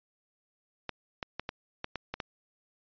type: clicks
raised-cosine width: 0.3 ms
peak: -18 dBFS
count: 8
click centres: 0.893 / 1.228 / 1.396 / 1.491 / 1.844 / 1.957 / 2.14 / 2.202 s
effects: resampled to 11025 Hz